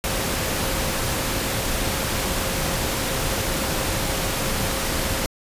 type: tone in noise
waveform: sine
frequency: 535 Hz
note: C5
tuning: 38 cents sharp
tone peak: -34 dBFS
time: 0.04-5.26 s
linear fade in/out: 0 ms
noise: pink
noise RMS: -24 dBFS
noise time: 0.04-5.26 s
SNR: -13 dB
effects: resampled to 32000 Hz